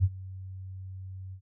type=tone with ADSR envelope; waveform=sine; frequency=94.3 Hz; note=F#2; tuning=33 cents sharp; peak=-17 dBFS; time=0-1.41 s; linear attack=39 ms; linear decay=45 ms; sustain=-21 dB; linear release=78 ms; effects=none